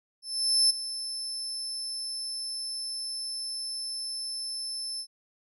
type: tone with ADSR envelope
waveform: 35% pulse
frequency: 5274 Hz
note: E8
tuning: in tune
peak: -16 dBFS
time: 0.22-5.07 s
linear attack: 480 ms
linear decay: 12 ms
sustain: -14 dB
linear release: 72 ms
effects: none